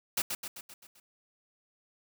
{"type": "noise with echo", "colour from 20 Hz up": "white", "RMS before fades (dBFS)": -29, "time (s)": [0.17, 0.22], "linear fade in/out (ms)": 5, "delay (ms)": 130, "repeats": 6, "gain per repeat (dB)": -5, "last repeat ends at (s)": 1, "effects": []}